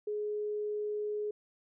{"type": "tone", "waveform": "sine", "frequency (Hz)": 419.6, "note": "G#4", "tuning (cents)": 18, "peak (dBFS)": -32, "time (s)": [0.07, 1.31], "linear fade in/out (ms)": 5, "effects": []}